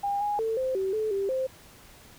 sine tone with pitch steps, 805 / 825 / 446.9 / 520 / 383.2 / 433.6 / 393.7 / 523 Hz, G5 / G#5 / A4 / C5 / G4 / A4 / G4 / C5, +46 / -12 / +27 / -11 / -39 / -25 / +8 / -1 cents, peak -25 dBFS, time 0.03-1.47 s, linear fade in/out 10 ms, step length 180 ms, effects pink hiss -52 dBFS RMS until 2.18 s

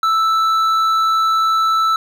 sine tone with hard clipping, 1318.5 Hz, E6, in tune, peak -14 dBFS, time 0.03-1.96 s, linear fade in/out 2 ms, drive 6 dB, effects none

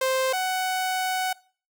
sawtooth tone pair in turn, 523.3 / 745.6 Hz, C5 / F#5, 0 / +13 cents, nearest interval tritone, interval 613 cents, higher second, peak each -18 / -20 dBFS, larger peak first, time 0.01-0.33 / 0.33-1.33 s, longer second, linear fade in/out 5 ms, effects noise-tail reverb RT60 0.4 s tail -21 dB re dry

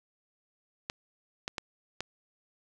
clicks, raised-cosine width 0.2 ms, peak -16 dBFS, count 4, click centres 0.899 / 1.479 / 1.582 / 2.006 s, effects none

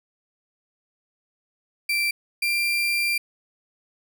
35% pulse tone pair in turn, 2349 / 2374 Hz, D7 / D7, 0 / +18 cents, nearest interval unison, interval 18 cents, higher second, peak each -19 dBFS, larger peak neither, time 1.89-2.11 / 2.42-3.18 s, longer second, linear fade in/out 5 ms, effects none

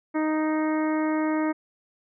harmonic tone, 310.7 Hz, D#4, 2 cents flat, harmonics 1 / 2 / 3 / 4 / 5 / 6 / 7, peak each -23 / -31 / -33 / -36 / -40 / -39 / -40 dBFS, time 0.14-1.53 s, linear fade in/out 20 ms, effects none

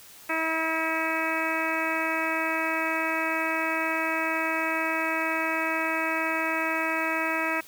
harmonic tone, 322.1 Hz, E4, 40 cents flat, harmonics 1 / 2 / 3 / 4 / 5 / 6 / 7 / 8, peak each -33 / -33 / -33 / -33 / -33 / -33 / -33 / -33 dBFS, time 0.29-7.61 s, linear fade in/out 10 ms, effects white hiss -49 dBFS RMS until 7.67 s

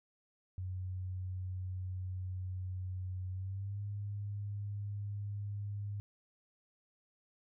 sine tone with pitch glide, 92.5 to 102.04 Hz, F#2 to G#2, 0 to -30 cents, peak -37 dBFS, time 0.58-6 s, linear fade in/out 0 ms, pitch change +170 cents, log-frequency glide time 3.3-3.81 s, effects none

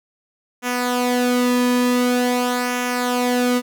sawtooth tone with flanger, 246.9 Hz, B3, in tune, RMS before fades -19 dBFS, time 0.62-3.62 s, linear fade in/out 50 ms, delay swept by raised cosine 0.23 to 1.43 ms, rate 0.46 Hz, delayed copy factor -0.6, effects none

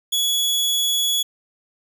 sawtooth tone, 3380 Hz, G#7, 30 cents sharp, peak -15 dBFS, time 0.12-1.23 s, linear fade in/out 10 ms, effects none

